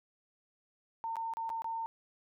sine tone with dropouts, 908 Hz, A#5, 46 cents flat, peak -34 dBFS, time 1.04-1.86 s, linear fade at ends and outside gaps 0 ms, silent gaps 1.157-1.167 / 1.337-1.37 / 1.493-1.501 / 1.62-1.644 s, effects none

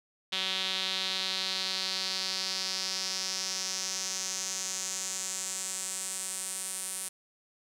sawtooth tone with band-pass filter sweep, 189 Hz, F#3, 37 cents sharp, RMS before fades -34 dBFS, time 0.32-7.09 s, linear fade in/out 10 ms, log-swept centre 3500 to 9400 Hz, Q 3.6, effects none

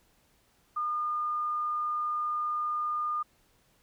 sine tone, 1215 Hz, D#6, 42 cents flat, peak -28 dBFS, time 0.76-3.23 s, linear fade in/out 10 ms, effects pink hiss -67 dBFS RMS until 3.82 s

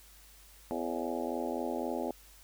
harmonic tone with a mistuned harmonic, 83.8 Hz, E2, 29 cents sharp, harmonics 3 / 4 / 5 / 6 / 7 / 8 / 9 / 10, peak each -38 / -39 / -40 / -41 / -41 / -42 / -43 / -43 dBFS, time 0.71-2.11 s, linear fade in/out 0 ms, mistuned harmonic 6, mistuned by +84 cents, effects added 50 Hz sine -58 dBFS peak until 2.43 s + white hiss -58 dBFS RMS until 2.43 s

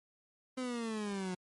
30% pulse exponential sweep, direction down, 260 to 179.8 Hz, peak -33 dBFS, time 0.57-1.35 s, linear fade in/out 10 ms, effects MP3 48 kbps

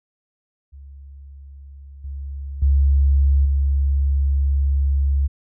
sine tone with level steps, 69.3 Hz, C#2, in tune, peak -37 / -27 / -12 / -15 dBFS, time 0.72-5.28 s, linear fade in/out 20 ms, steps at 2.04 / 2.62 / 3.45 s, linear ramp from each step 5 ms, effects none

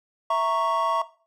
triangle chord, A# diminished, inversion second, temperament equal, 659.3 / 932.3 / 1108.7 Hz, E5 / A#5 / C#6, 0 / 0 / 0 cents, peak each -23 / -24 / -21 dBFS, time 0.3-1.02 s, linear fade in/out 5 ms, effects noise-tail reverb RT60 0.4 s tail -17 dB re dry + tanh soft clip ceiling -10 dBFS

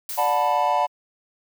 blue noise with exponential decay, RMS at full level -29 dBFS, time 0.09-0.88 s, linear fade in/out 2 ms, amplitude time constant 170 ms
triangle chord, B minor seventh, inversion first, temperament equal with one note detuned, 587.3 / 724.8 / 880 / 987.8 Hz, D5 / F#5 / A5 / B5, 0 / -36 / 0 / 0 cents, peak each -24 / -21 / -21 / -22 dBFS, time 0.17-0.87 s, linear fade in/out 20 ms
effects none

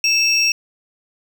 triangle tone pair together, 2637 / 5588 Hz, E7 / F8, 0 / 0 cents, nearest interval octave + minor second, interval 1300 cents, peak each -15 dBFS, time 0.04-0.52 s, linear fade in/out 2 ms, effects none

